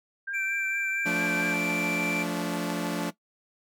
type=tone with vibrato; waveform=sine; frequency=1574 Hz; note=G6; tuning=7 cents sharp; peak=-31 dBFS; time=0.27-1.54 s; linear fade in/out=10 ms; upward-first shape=triangle; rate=4.4 Hz; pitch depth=43 cents each way
type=tone; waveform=triangle; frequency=2349 Hz; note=D7; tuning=in tune; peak=-28 dBFS; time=0.33-2.24 s; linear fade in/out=20 ms
type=chord; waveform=sawtooth; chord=D minor; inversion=first; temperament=equal with one note detuned; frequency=174.61 / 220 / 289 Hz; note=F3 / A3 / D4; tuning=0 / 0 / -28 cents; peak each=-28 / -30 / -27 dBFS; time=1.05-3.11 s; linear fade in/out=20 ms
effects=noise-tail reverb RT60 0.1 s tail -17 dB re dry